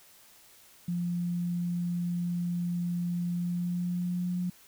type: tone with pitch glide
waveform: sine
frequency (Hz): 174.61 to 179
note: F3 to F3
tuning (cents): 0 to +43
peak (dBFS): -28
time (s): 0.88-4.5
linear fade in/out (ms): 5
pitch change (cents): +43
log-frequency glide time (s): 3.32-4.39
effects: white hiss -57 dBFS RMS until 4.67 s